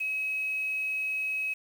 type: tone with quantisation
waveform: sine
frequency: 2555 Hz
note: D#7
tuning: 45 cents sharp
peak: -28 dBFS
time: 0-1.54 s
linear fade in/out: 10 ms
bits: 8
effects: none